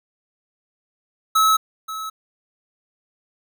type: tone with echo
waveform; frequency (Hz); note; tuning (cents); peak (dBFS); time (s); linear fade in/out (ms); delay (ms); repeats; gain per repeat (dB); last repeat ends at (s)
square; 1295; E6; -31; -14; 1.35-1.57; 10; 530; 1; -14; 2.1
effects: none